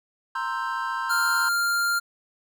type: chord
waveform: triangle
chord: C dominant seventh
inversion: third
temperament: equal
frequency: 932.3 / 1046.5 / 1318.5 / 1568 Hz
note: Bb5 / C6 / E6 / G6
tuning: 0 / 0 / 0 / 0 cents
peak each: -30 / -28 / -32 / -30 dBFS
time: 0.35-1.49 s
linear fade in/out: 5 ms
type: tone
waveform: square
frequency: 1396.9 Hz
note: F6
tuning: in tune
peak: -22 dBFS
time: 1.09-2 s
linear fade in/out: 20 ms
effects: none